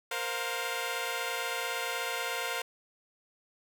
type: chord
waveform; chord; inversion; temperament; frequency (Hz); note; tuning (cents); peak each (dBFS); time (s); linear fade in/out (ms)
10% pulse; Bb suspended second; none; equal with one note detuned; 466.2 / 523.3 / 707.4; Bb4 / C5 / F5; 0 / 0 / +22; -28; 0.11-2.62; 5
effects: none